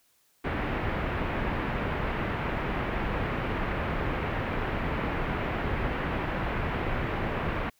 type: low-pass noise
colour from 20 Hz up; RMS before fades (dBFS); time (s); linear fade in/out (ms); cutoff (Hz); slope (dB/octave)
pink; -30; 0.44-7.7; 10; 2400; 24
effects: white hiss -67 dBFS RMS until 7.79 s